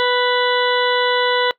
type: harmonic tone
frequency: 493.9 Hz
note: B4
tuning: in tune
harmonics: 1 / 2 / 3 / 4 / 6 / 7 / 8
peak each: -18 / -21 / -23 / -24 / -26 / -26 / -27 dBFS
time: 0-1.51 s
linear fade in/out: 0 ms
effects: noise-tail reverb RT60 0.1 s tail -20 dB re dry